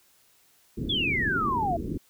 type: low-pass noise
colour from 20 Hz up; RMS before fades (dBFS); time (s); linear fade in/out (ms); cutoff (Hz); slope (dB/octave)
white; -32; 0.77-1.98; 10; 390; 48
type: exponential sweep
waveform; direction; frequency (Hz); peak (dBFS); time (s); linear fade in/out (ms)
sine; down; 3520 to 653; -24; 0.89-1.77; 10
effects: white hiss -62 dBFS RMS until 2.09 s